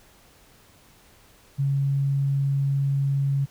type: tone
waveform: sine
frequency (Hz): 138.59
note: C#3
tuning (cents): 0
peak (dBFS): -20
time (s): 1.58-3.46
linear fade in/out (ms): 20
effects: pink hiss -55 dBFS RMS until 3.5 s